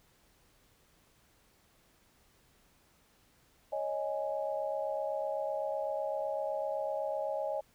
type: chord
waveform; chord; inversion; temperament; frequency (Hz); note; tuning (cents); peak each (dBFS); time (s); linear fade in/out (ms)
sine; C# suspended second; none; equal; 554.4 / 622.3 / 830.6; C#5 / D#5 / G#5; 0 / 0 / 0; -36 / -35 / -39; 3.72-7.61; 10
effects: pink hiss -67 dBFS RMS until 7.74 s